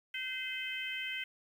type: harmonic tone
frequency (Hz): 515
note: C5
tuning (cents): -28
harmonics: 3 / 4 / 5 / 6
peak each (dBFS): -44 / -40 / -42 / -41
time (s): 0.14-1.24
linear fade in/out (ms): 5
effects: 10-bit